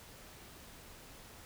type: silence
effects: pink hiss -54 dBFS RMS until 1.45 s